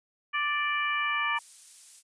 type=harmonic tone; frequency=587.3 Hz; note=D5; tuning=in tune; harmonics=2 / 3 / 4 / 5; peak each=-30 / -31 / -31 / -37 dBFS; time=0.33-1.39 s; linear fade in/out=20 ms
type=tone with exponential growth; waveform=sine; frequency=929 Hz; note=A#5; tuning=6 cents flat; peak=-32 dBFS; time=0.42-1.39 s; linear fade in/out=2 ms; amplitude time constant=210 ms
type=noise; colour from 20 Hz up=violet; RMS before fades=-44 dBFS; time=1.35-2.03 s; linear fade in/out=50 ms
effects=resampled to 22050 Hz